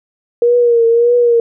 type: tone with vibrato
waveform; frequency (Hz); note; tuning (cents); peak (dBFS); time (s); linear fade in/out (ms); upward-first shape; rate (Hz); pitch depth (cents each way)
sine; 472; A#4; +22; -7; 0.42-1.4; 2; triangle; 1.7; 56
effects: none